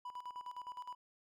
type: tone with tremolo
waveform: triangle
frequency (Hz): 987.8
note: B5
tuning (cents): 0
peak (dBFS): -40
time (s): 0.05-0.95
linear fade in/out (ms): 5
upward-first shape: square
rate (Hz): 9.7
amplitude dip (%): 75
effects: none